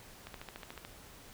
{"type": "click train", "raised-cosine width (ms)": 0.3, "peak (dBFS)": -28, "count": 9, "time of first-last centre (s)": [0.27, 0.85], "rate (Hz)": 13.8, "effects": ["pink hiss -54 dBFS RMS until 1.33 s"]}